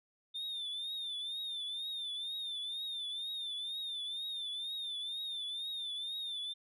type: tone with vibrato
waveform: sine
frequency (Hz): 3600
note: A7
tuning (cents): +39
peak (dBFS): -35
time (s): 0.34-6.54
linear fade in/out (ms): 20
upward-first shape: triangle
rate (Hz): 2.1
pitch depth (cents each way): 98
effects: tanh soft clip ceiling -36 dBFS